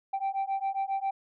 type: beating tone pair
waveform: sine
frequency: 777 / 784.4 Hz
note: G5 / G5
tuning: -16 / +1 cents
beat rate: 7.4 Hz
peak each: -29 dBFS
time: 0.13-1.11 s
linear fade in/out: 10 ms
effects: tanh soft clip ceiling -25 dBFS